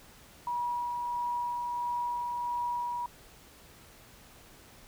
sine tone with tremolo, 964 Hz, B5, 42 cents flat, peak -29 dBFS, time 0.47-3.06 s, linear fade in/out 2 ms, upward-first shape sine, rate 1.5 Hz, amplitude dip 25%, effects pink hiss -55 dBFS RMS until 4.87 s

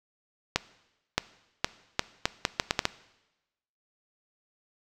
accelerating click train, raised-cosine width 0.2 ms, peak -5 dBFS, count 10, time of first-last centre 0.56-2.854 s, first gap 620 ms, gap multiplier 0.75, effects noise-tail reverb RT60 1.0 s tail -18 dB re dry

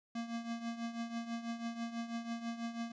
square tone with tremolo, 232.2 Hz, A#3, 7 cents flat, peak -36 dBFS, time 0.15-2.92 s, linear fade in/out 5 ms, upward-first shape triangle, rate 6.1 Hz, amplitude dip 75%, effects resampled to 16000 Hz

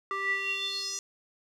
square tone with band-pass filter sweep, 392 Hz, G4, in tune, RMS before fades -32 dBFS, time 0.11-0.99 s, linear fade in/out 0 ms, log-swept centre 1400 to 6300 Hz, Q 7.3, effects none

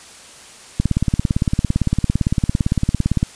click train, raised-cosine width 5 ms, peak -3 dBFS, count 44, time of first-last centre 0.8-3.229 s, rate 17.7 Hz, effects white hiss -41 dBFS RMS until 3.35 s + resampled to 22050 Hz

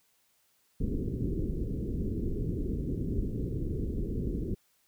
pink low-pass noise, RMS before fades -32 dBFS, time 0.8-4.55 s, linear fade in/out 10 ms, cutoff 420 Hz, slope 48 dB/octave, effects white hiss -70 dBFS RMS until 4.87 s

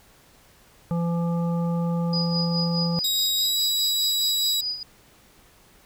harmonic tone, 170 Hz, F3, 46 cents flat, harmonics 1 / 3 / 5 / 7, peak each -22 / -32 / -37 / -40 dBFS, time 0.91-2.99 s, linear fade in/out 0 ms
sine tone with tremolo, 4937 Hz, D#8, 14 cents flat, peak -24 dBFS, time 2.13-4.83 s, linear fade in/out 2 ms, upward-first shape sine, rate 4.8 Hz, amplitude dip 70%
sawtooth tone with pitch glide, 3803 to 3896 Hz, A#7 to B7, +34 to -24 cents, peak -19 dBFS, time 3.04-4.61 s, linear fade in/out 5 ms, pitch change +42 cents, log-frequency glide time 3.39-3.57 s
effects pink hiss -55 dBFS RMS until 5.85 s

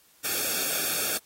white noise with comb filter, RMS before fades -28 dBFS, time 0.24-1.18 s, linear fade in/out 10 ms, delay 1 ms, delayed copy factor -0.85, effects white hiss -60 dBFS RMS until 1.25 s + AAC 48 kbps

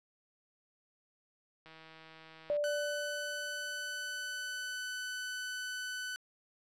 click train, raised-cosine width 0.3 ms, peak -38 dBFS, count 146, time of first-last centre 1.66-2.566 s, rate 160 Hz
sine tone with exponential decay, 587.3 Hz, D5, in tune, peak -28 dBFS, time 2.5-4.76 s, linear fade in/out 0 ms, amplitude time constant 490 ms
sawtooth tone, 1500 Hz, F#6, 23 cents sharp, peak -34 dBFS, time 2.64-6.16 s, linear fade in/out 0 ms
effects low-pass 11000 Hz 12 dB/octave

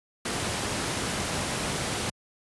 pink noise, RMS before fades -29 dBFS, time 0.25-2.1 s, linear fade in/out 5 ms, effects high-pass 80 Hz 12 dB/octave + resampled to 24000 Hz

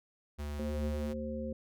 square tone, 73.42 Hz, D2, in tune, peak -37 dBFS, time 0.38-1.14 s, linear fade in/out 20 ms
harmonic tone, 75 Hz, D2, 37 cents sharp, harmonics 1 / 3 / 5 / 7, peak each -42 / -38 / -47 / -40 dBFS, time 0.59-1.53 s, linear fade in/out 5 ms
effects none

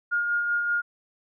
sine tone with tremolo, 1421 Hz, F6, 30 cents sharp, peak -21 dBFS, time 0.11-0.82 s, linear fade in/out 20 ms, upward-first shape sine, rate 5.2 Hz, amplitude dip 35%, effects none

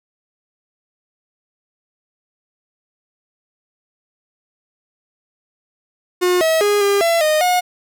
45% pulse tone with pitch steps, 360.2 / 643 / 411.8 / 401.9 / 673 / 616 / 722 Hz, F#4 / E5 / G#4 / G4 / E5 / D#5 / F#5, -46 / -43 / -15 / +43 / +36 / -17 / -43 cents, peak -13 dBFS, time 6.21-7.61 s, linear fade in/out 20 ms, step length 200 ms, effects none

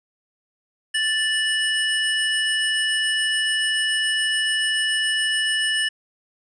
square tone pair together, 1760 / 2931 Hz, A6 / F#7, 0 / -17 cents, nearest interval major sixth, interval 883 cents, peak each -23 dBFS, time 0.94-5.89 s, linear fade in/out 10 ms, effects resampled to 22050 Hz

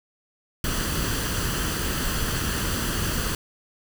pink noise with comb filter, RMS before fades -26 dBFS, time 0.64-3.35 s, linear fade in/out 2 ms, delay 0.66 ms, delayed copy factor +0.55, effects none

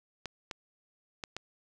clicks, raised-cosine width 0.2 ms, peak -20 dBFS, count 4, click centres 0.257 / 0.512 / 1.238 / 1.366 s, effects none

